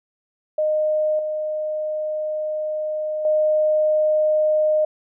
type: tone with level steps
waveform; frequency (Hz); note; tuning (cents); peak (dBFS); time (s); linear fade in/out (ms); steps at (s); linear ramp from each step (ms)
sine; 615; D#5; -20; -17 / -22 / -15; 0.58-4.85; 5; 1.19 / 3.25; 2
effects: none